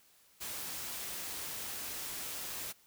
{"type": "noise", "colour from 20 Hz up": "white", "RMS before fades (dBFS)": -41, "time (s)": [0.4, 2.73], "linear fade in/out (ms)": 20, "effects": ["white hiss -65 dBFS RMS until 2.86 s"]}